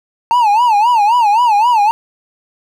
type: tone with vibrato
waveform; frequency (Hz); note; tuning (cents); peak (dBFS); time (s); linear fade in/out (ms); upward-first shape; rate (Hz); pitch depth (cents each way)
triangle; 895; A5; +29; -6; 0.31-1.91; 0; sine; 3.8; 170
effects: 8-bit